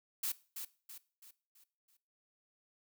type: noise with echo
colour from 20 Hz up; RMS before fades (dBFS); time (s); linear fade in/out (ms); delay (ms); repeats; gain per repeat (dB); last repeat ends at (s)
blue; -36; 0.23-0.32; 5; 330; 5; -7; 1.97
effects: noise-tail reverb RT60 0.4 s tail -19 dB re dry